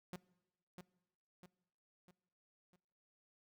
sawtooth tone with echo, 179.8 Hz, F#3, 49 cents flat, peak -40 dBFS, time 0.13-0.16 s, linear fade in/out 0 ms, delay 650 ms, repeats 4, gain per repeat -6 dB, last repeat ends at 2.76 s, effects noise-tail reverb RT60 1.0 s tail -21 dB re dry

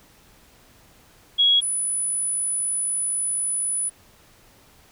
sine tone pair in turn, 3321 / 9952 Hz, G#7 / D#9, -1 / -1 cents, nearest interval octave + perfect fifth, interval 1900 cents, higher second, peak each -14 / -22 dBFS, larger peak first, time 1.38-1.61 / 1.61-3.9 s, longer second, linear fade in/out 20 ms, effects pink hiss -54 dBFS RMS until 4.91 s

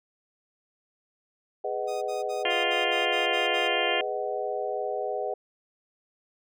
sine chord, G# minor seventh, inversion none, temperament just, 415.3 / 498.4 / 623 / 747.5 Hz, G#4 / B4 / D#5 / F#5, 0 / +16 / +2 / +17 cents, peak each -33 dBFS, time 1.64-5.34 s, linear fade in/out 5 ms
10% pulse tone bursts, 1244.5 Hz, D#6, in tune, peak -34 dBFS, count 9, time 1.87-3.684 s, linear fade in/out 20 ms, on 150 ms, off 58 ms
harmonic tone, 349.7 Hz, F4, 2 cents sharp, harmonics 1 / 2 / 3 / 4 / 5 / 6 / 7 / 8 / 9, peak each -36 / -32 / -37 / -38 / -33 / -32 / -34 / -32 / -32 dBFS, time 2.45-4.01 s, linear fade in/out 2 ms
effects none

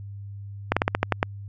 slowing click train, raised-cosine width 0.5 ms, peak -4 dBFS, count 8, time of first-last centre 0.72-1.229 s, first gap 46 ms, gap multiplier 1.15, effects added 100 Hz sine -35 dBFS peak until 1.48 s

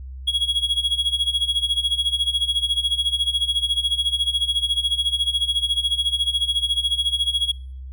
triangle tone with tremolo, 3322 Hz, G#7, in tune, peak -14 dBFS, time 0.27-7.52 s, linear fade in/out 10 ms, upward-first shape sine, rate 14 Hz, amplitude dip 85%, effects noise-tail reverb RT60 0.6 s tail -25 dB re dry + added 65 Hz sine -32 dBFS peak until 7.92 s

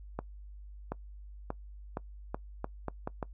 accelerating click train, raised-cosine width 1 ms, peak -20 dBFS, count 9, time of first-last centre 0.19-3.228 s, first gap 730 ms, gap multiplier 0.8, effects noise-tail reverb RT60 0.1 s tail -22 dB re dry + added 50 Hz sine -45 dBFS peak until 3.33 s

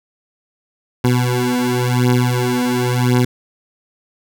20% pulse beating tone pair, 123.47 / 124.41 Hz, B2 / B2, 0 / +13 cents, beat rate 0.94 Hz, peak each -12 dBFS, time 1.04-3.25 s, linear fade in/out 5 ms, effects none

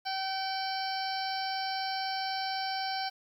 harmonic tone with a mistuned harmonic, 768 Hz, G5, 36 cents flat, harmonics 1 / 2 / 3 / 4 / 5 / 6 / 7, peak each -33 / -40 / -44 / -44 / -44 / -40 / -41 dBFS, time 0.05-3.1 s, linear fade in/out 20 ms, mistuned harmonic 5, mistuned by +92 cents, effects 10-bit

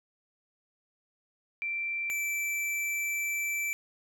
sine / square tone pair in turn, 2349 / 2330 Hz, D7 / D7, 0 / -14 cents, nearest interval unison, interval 14 cents, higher first, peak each -30 / -30 dBFS, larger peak neither, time 1.62-2.1 / 2.1-3.73 s, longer second, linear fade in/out 0 ms, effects none

